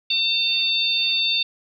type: harmonic tone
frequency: 902 Hz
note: A5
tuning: 43 cents sharp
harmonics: 3 / 4 / 5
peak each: -24 / -21 / -24 dBFS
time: 0.1-1.43 s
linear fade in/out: 5 ms
effects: none